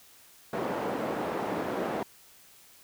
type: band-pass noise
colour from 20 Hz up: white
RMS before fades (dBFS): -32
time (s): 0.53-2.03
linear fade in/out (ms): 2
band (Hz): 210 to 680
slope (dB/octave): 12
effects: white hiss -56 dBFS RMS until 2.83 s